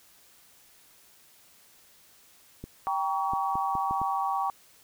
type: clicks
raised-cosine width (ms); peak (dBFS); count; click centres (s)
3; -25; 6; 2.64 / 3.335 / 3.555 / 3.753 / 3.91 / 4.016
type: chord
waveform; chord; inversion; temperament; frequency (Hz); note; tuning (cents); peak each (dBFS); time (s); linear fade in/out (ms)
sine; G diminished; none; just; 784 / 940.8 / 1128.9; G5 / Bb5 / Db6; 0 / +16 / +31; -29 / -32 / -30; 2.87-4.5; 0
effects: white hiss -58 dBFS RMS until 4.83 s